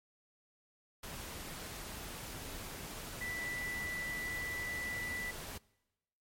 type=tone in noise; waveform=sine; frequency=1975.5 Hz; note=B6; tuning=in tune; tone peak=-38 dBFS; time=3.21-5.31 s; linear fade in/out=5 ms; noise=pink; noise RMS=-45 dBFS; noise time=1.03-5.58 s; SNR=+4 dB; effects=noise-tail reverb RT60 1.0 s tail -23 dB re dry + MP3 64 kbps